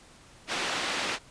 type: band-pass noise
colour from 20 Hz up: white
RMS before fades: -31 dBFS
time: 0.47-1.19 s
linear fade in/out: 50 ms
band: 210 to 3400 Hz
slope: 12 dB/octave
effects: pink hiss -54 dBFS RMS until 1.3 s + resampled to 22050 Hz